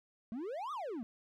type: exponential two-way sweep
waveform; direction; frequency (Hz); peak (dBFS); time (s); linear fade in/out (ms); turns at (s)
triangle; up then down; 210.6 to 1272 to 210.6; -36; 0.32-1.03; 0; 0.72
effects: none